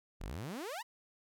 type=exponential sweep; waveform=sawtooth; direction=up; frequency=35.62 to 1022 Hz; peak=-36 dBFS; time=0.2-0.83 s; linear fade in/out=20 ms; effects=none

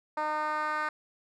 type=tone with band-pass filter sweep; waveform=10% pulse; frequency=305 Hz; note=D#4; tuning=34 cents flat; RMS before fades=-31 dBFS; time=0.17-0.89 s; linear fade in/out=5 ms; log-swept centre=900 to 1400 Hz; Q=1.9; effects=none

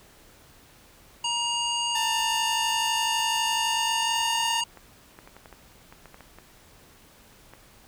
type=harmonic tone; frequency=946 Hz; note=A#5; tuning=25 cents sharp; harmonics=1 / 3 / 5 / 7 / 9; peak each=-30 / -27 / -36 / -34 / -38 dBFS; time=1.24-4.64 s; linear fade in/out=5 ms
type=tone with pitch glide; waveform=sawtooth; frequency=894 to 907.5 Hz; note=A5 to A#5; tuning=+27 to -47 cents; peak=-24 dBFS; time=1.95-4.61 s; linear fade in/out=5 ms; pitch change=+26 cents; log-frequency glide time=3.56-4.45 s
type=clicks; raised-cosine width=0.5 ms; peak=-30 dBFS; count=12; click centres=4.773 / 5.189 / 5.275 / 5.366 / 5.458 / 5.527 / 5.925 / 6.057 / 6.144 / 6.207 / 6.386 / 7.536 s
effects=pink hiss -54 dBFS RMS until 7.87 s

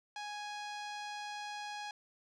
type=tone with low-pass filter; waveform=sawtooth; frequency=830.6 Hz; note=G#5; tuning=in tune; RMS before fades=-43 dBFS; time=0.16-1.91 s; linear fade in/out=2 ms; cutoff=5100 Hz; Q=1.4; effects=none

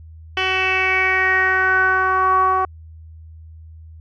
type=tone with low-pass filter sweep; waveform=10% pulse; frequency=376.2 Hz; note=F#4; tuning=29 cents sharp; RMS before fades=-17 dBFS; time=0.37-2.65 s; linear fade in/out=2 ms; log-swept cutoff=3100 to 990 Hz; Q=5.6; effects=added 80 Hz sine -37 dBFS peak until 4 s

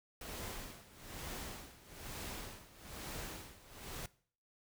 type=noise with tremolo; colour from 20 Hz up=pink; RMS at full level=-44 dBFS; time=0.21-4.06 s; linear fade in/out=2 ms; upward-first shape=sine; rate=1.1 Hz; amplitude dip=85%; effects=noise-tail reverb RT60 0.5 s tail -20 dB re dry

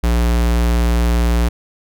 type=tone; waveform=square; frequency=58.8 Hz; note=A#1; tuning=16 cents sharp; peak=-13 dBFS; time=0.03-1.49 s; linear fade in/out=10 ms; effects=none

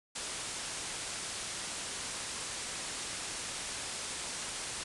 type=low-pass noise; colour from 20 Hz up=white; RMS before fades=-40 dBFS; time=0.15-4.84 s; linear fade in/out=10 ms; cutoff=10000 Hz; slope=96 dB/octave; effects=none

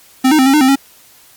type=tone with pitch steps; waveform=square; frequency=260.6 / 309.1 / 261.4 / 270.7 / 303.2 / 261.5 / 273.9 Hz; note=C4 / D#4 / C4 / C#4 / D#4 / C4 / C#4; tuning=-7 / -11 / -1 / -41 / -45 / -1 / -21 cents; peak=-8 dBFS; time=0.24-0.758 s; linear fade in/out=10 ms; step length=74 ms; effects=white hiss -45 dBFS RMS until 1.36 s + Opus 48 kbps

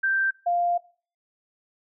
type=tone pair in turn; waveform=sine; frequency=1568 / 698.5 Hz; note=G6 / F5; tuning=0 / 0 cents; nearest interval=octave + major second; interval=1400 cents; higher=first; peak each=-20 dBFS; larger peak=neither; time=0.03-0.31 / 0.46-0.78 s; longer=second; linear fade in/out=10 ms; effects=noise-tail reverb RT60 0.4 s tail -20 dB re dry

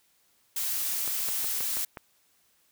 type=noise; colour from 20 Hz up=blue; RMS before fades=-30 dBFS; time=0.56-1.85 s; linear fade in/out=5 ms
type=clicks; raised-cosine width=0.5 ms; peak=-23 dBFS; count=6; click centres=1.077 / 1.287 / 1.444 / 1.607 / 1.77 / 1.972 s
effects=white hiss -67 dBFS RMS until 2.71 s

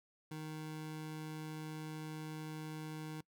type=tone; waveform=25% pulse; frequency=155.56 Hz; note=D#3; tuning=in tune; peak=-39 dBFS; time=0.31-3.21 s; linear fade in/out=5 ms; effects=noise-tail reverb RT60 0.1 s tail -23 dB re dry

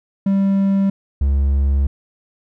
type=tone pair in turn; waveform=triangle; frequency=195.9 / 69.26 Hz; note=G3 / C#2; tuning=-1 / -1 cents; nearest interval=octave + tritone; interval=1800 cents; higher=first; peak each=-11 dBFS; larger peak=neither; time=0.26-0.9 / 1.21-1.87 s; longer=second; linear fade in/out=5 ms; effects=none

